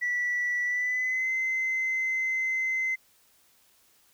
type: tone with pitch glide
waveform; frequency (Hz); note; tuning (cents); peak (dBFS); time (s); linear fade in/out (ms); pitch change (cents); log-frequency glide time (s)
sine; 1956 to 2060; B6 to C7; -17 to -28; -24; 0.01-2.96; 20; +89; 0.64-1.31
effects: tanh soft clip ceiling -22 dBFS + white hiss -63 dBFS RMS until 4.13 s